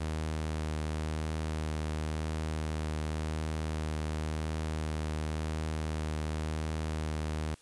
sawtooth tone with vibrato, 77.78 Hz, D#2, in tune, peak -28 dBFS, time 0-7.55 s, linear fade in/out 10 ms, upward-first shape triangle, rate 0.93 Hz, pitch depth 16 cents each way, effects white hiss -61 dBFS RMS until 7.61 s + resampled to 24000 Hz

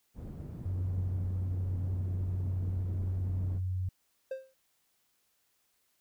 white low-pass noise, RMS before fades -43 dBFS, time 0.14-3.61 s, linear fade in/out 50 ms, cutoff 170 Hz, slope 12 dB/octave
sine tone, 92.5 Hz, F#2, in tune, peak -30 dBFS, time 0.65-3.89 s, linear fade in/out 5 ms
triangle tone with exponential decay, 528 Hz, C5, 16 cents sharp, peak -29 dBFS, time 4.31-4.54 s, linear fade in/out 5 ms, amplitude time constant 49 ms
effects white hiss -74 dBFS RMS until 6 s

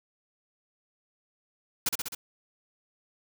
white noise with echo, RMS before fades -26 dBFS, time 1.86-1.89 s, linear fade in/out 5 ms, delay 65 ms, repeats 4, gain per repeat -3 dB, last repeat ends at 2.15 s, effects none

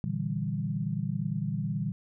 sine chord, E half-diminished seventh, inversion second, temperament equal, 116.54 / 146.83 / 164.81 / 196 Hz, Bb2 / D3 / E3 / G3, 0 / 0 / 0 / 0 cents, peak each -35 / -33 / -34 / -34 dBFS, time 0.04-1.92 s, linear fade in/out 0 ms, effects none

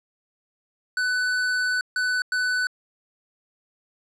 square tone bursts at uneven times, 1497 Hz, F#6, 20 cents sharp, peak -22 dBFS, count 3, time 0.97-1.81 / 1.96-2.22 / 2.32-2.67 s, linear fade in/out 2 ms, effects low-pass 7000 Hz 12 dB/octave

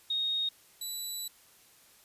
sine / 15% pulse tone pair in turn, 3729 / 3951 Hz, A#7 / B7, 0 / 0 cents, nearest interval minor second, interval 100 cents, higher second, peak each -28 dBFS, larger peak neither, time 0.1-0.49 / 0.81-1.28 s, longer second, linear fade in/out 5 ms, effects white hiss -60 dBFS RMS until 2.04 s + resampled to 32000 Hz

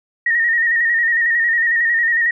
sine tone with vibrato, 1863 Hz, A#6, 2 cents flat, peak -13 dBFS, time 0.26-2.31 s, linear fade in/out 5 ms, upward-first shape square, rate 11 Hz, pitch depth 38 cents each way, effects none

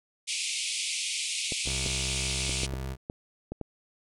pink band-pass noise, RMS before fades -32 dBFS, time 0.27-2.67 s, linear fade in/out 20 ms, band 2200 to 10000 Hz, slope 96 dB/octave
clicks, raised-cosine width 2 ms, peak -21 dBFS, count 9, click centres 1.522 / 1.675 / 1.862 / 2.494 / 2.634 / 2.737 / 3.099 / 3.52 / 3.613 s
25% pulse tone with pitch glide, 65.41 to 66.06 Hz, C2 to C2, 0 to +17 cents, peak -29 dBFS, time 1.64-2.97 s, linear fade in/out 50 ms, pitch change +17 cents, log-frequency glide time 1.9-2.84 s
effects none

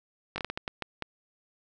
slowing click train, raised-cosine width 0.3 ms, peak -16 dBFS, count 9, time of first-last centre 0.36-1.023 s, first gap 20 ms, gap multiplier 1.39, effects none

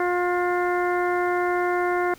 harmonic tone with a mistuned harmonic, 355.7 Hz, F4, 32 cents sharp, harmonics 1 / 2 / 3 / 4 / 5 / 6, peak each -23 / -26 / -30 / -30 / -34 / -35 dBFS, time 0-2.14 s, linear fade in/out 2 ms, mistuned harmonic 6, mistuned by -36 cents, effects pink hiss -50 dBFS RMS until 2.18 s

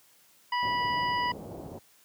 harmonic tone, 980 Hz, B5, 14 cents flat, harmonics 1 / 2 / 3 / 5, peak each -27 / -33 / -37 / -41 dBFS, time 0.52-1.32 s, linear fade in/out 5 ms
pink low-pass noise, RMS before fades -39 dBFS, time 0.62-1.79 s, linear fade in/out 10 ms, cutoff 760 Hz, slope 24 dB/octave
effects white hiss -61 dBFS RMS until 2.04 s + high-pass 100 Hz 12 dB/octave

